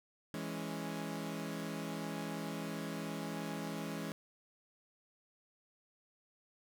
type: chord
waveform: sawtooth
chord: C# minor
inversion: first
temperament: equal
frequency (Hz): 164.81 / 207.7 / 277.2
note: E3 / G#3 / C#4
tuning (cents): 0 / 0 / 0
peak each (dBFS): -39 / -39 / -40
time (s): 0.34-4.12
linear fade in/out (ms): 0
effects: none